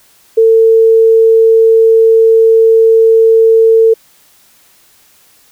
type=tone; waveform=sine; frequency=450 Hz; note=A4; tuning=39 cents sharp; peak=-3 dBFS; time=0.37-3.94 s; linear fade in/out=10 ms; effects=white hiss -47 dBFS RMS until 5.51 s